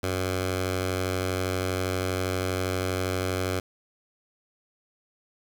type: tone with notch filter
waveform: 10% pulse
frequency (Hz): 92.5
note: F#2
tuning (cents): 0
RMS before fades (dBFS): -28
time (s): 0.03-3.6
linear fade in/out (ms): 5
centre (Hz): 210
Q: 1.4
effects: 8-bit